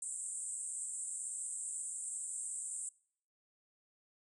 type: band-pass noise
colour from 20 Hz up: white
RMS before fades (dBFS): -42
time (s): 0.02-2.89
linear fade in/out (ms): 2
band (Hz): 7600 to 9000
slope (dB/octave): 96
effects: noise-tail reverb RT60 0.6 s tail -24 dB re dry